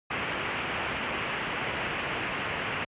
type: low-pass noise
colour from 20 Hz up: white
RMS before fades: -32 dBFS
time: 0.1-2.85 s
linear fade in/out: 10 ms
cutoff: 2900 Hz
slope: 48 dB/octave
effects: high-pass 60 Hz 12 dB/octave + resampled to 8000 Hz